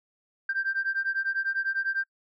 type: beating tone pair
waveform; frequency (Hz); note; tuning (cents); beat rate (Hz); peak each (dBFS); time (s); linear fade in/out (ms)
sine; 1571 / 1581; G6 / G6; +3 / +14; 10; -28; 0.49-2.04; 5
effects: noise-tail reverb RT60 0.1 s tail -26 dB re dry + tanh soft clip ceiling -20 dBFS